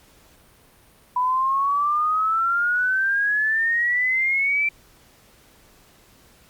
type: exponential sweep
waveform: sine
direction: up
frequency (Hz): 987 to 2349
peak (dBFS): -18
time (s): 1.16-4.69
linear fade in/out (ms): 5
effects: pink hiss -54 dBFS RMS until 6.49 s + Opus 48 kbps